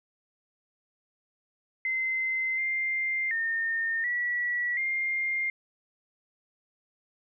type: tone with pitch steps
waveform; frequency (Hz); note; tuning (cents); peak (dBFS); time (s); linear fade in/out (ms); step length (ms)
sine; 2066 / 2100 / 1824 / 1941 / 2113; C7 / C7 / A#6 / B6 / C7; -22 / +6 / -38 / -31 / +16; -26; 1.85-5.5; 2; 730
effects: none